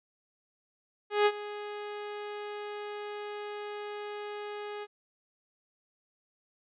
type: tone with ADSR envelope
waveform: sawtooth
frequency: 415.3 Hz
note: G#4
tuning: in tune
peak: -16 dBFS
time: 1.1-4.87 s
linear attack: 160 ms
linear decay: 53 ms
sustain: -17 dB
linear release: 42 ms
effects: resampled to 8000 Hz